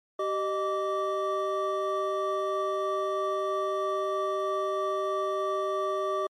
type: tone cluster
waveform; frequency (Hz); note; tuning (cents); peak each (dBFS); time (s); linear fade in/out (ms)
triangle; 386.3 / 616 / 1162; G4 / D#5 / D6; -25 / -17 / -19; -29; 0.19-6.27; 5
effects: MP3 64 kbps